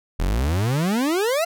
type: exponential sweep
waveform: 40% pulse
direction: up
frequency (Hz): 39.16 to 698.5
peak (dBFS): -18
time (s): 0.19-1.45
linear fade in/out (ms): 10
effects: none